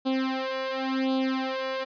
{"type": "tone with flanger", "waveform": "sawtooth", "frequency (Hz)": 263.6, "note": "C4", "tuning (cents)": 13, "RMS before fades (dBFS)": -28, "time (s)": [0.05, 1.85], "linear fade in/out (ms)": 20, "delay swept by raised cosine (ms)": [0.25, 2.05], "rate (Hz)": 0.92, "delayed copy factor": 0.95, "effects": ["resampled to 11025 Hz"]}